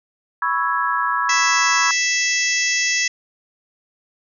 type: chord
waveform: sine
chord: C# minor seventh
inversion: third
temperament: equal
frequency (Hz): 987.8 / 1108.7 / 1318.5 / 1661.2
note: B5 / C#6 / E6 / G#6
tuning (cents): 0 / 0 / 0 / 0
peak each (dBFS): -23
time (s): 0.42-1.91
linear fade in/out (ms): 2
type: harmonic tone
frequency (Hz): 659.3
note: E5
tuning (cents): 0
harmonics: 3 / 4 / 5 / 6 / 7 / 8 / 9 / 10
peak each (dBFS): -21 / -24 / -30 / -35 / -31 / -25 / -26 / -25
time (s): 1.29-3.08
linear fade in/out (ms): 5
effects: none